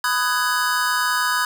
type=chord; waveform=square; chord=G# minor seventh; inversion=first; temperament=just; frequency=996.7 / 1245.9 / 1495.1 / 1661.2 Hz; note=B5 / D#6 / F#6 / G#6; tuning=+16 / +2 / +18 / 0 cents; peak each=-25 dBFS; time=0.04-1.45 s; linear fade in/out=2 ms; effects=none